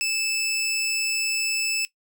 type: tone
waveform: 20% pulse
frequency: 2628 Hz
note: E7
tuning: 6 cents flat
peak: -18 dBFS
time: 0.01-1.85 s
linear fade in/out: 0 ms
effects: noise-tail reverb RT60 0.1 s tail -18 dB re dry